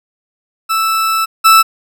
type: tone pair in turn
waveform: 40% pulse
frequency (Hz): 1318 / 1318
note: E6 / E6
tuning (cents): -1 / -1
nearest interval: unison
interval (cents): 0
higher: neither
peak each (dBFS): -11 / -3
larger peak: second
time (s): 0.69-1.26 / 1.44-1.63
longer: first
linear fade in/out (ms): 20
effects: none